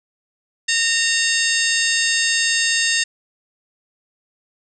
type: harmonic tone with a mistuned harmonic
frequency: 919 Hz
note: A#5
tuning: 25 cents flat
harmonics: 2 / 3 / 4 / 5 / 6 / 7 / 8 / 9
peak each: -21 / -23 / -24 / -25 / -26 / -26 / -27 / -28 dBFS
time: 0.68-3.04 s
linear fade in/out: 10 ms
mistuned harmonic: 6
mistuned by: -95 cents
effects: none